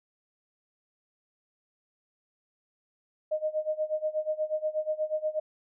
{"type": "tone with tremolo", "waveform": "sine", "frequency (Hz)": 618, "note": "D#5", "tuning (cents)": -12, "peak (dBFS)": -24, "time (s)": [3.31, 5.4], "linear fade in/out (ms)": 10, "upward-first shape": "sine", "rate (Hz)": 8.3, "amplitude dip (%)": 90, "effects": []}